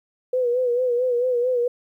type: tone with vibrato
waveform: sine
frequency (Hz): 493.9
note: B4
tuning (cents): 0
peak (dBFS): -18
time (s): 0.33-1.68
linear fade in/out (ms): 5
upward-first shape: sine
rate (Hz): 4.5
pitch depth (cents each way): 64
effects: 10-bit